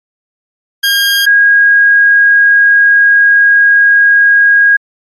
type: tone pair in turn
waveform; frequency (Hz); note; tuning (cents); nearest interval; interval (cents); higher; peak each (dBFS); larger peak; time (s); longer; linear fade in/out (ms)
20% pulse / sine; 1616 / 1637.6; G#6 / G#6; -48 / -25; unison; 23; second; -3; neither; 0.83-1.26 / 1.26-4.77; second; 10
effects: MP3 64 kbps